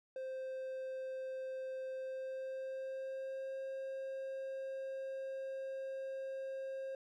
triangle tone with pitch glide, 523.3 to 534.3 Hz, C5 to C5, 0 to +36 cents, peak -38 dBFS, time 0.16-6.95 s, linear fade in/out 2 ms, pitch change +36 cents, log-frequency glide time 1.94-3.59 s, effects none

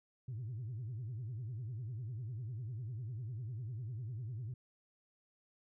sine tone with vibrato, 116.54 Hz, A#2, in tune, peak -38 dBFS, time 0.28-4.54 s, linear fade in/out 5 ms, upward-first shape triangle, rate 10 Hz, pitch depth 270 cents each way, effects tanh soft clip ceiling -37 dBFS

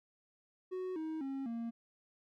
triangle tone with pitch steps, 370 / 316.6 / 270.9 / 231.7 Hz, F#4 / D#4 / C#4 / A#3, 0 / +30 / -40 / -10 cents, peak -35 dBFS, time 0.71-1.71 s, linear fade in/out 20 ms, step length 250 ms, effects none

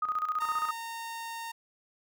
sine tone with tremolo, 1246 Hz, D#6, 2 cents sharp, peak -26 dBFS, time 0.02-0.71 s, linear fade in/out 5 ms, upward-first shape square, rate 15 Hz, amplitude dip 65%
sawtooth tone, 919 Hz, A#5, 25 cents flat, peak -33 dBFS, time 0.4-1.52 s, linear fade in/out 10 ms
effects none

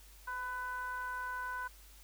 triangle ring-modulated tone, 246.9 Hz, B3, in tune, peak -32 dBFS, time 0.27-1.68 s, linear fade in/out 10 ms, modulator 1250 Hz, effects added 50 Hz sine -56 dBFS peak until 2.03 s + white hiss -60 dBFS RMS until 2.03 s

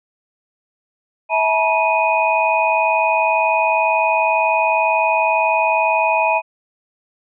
sine tone cluster, 649 / 861 / 961 / 2487 Hz, E5 / A5 / B5 / D#7, -27 / -38 / -48 / -1 cents, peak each -19 dBFS, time 1.29-6.42 s, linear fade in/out 50 ms, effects none

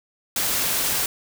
white noise, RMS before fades -23 dBFS, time 0.36-1.06 s, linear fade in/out 2 ms, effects none

